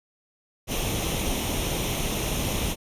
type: noise with comb filter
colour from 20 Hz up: pink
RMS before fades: -27 dBFS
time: 0.67-2.76 s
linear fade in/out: 50 ms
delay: 0.32 ms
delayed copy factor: +0.6
effects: resampled to 32000 Hz